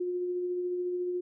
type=tone with tremolo; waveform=sine; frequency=357.9 Hz; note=F4; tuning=42 cents sharp; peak=-28 dBFS; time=0-1.21 s; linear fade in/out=10 ms; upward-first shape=sine; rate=14 Hz; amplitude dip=25%; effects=none